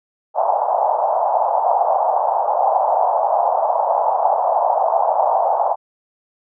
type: band-pass noise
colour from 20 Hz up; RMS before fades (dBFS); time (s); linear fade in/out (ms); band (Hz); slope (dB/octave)
pink; -17; 0.34-5.76; 50; 640 to 900; 48
effects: none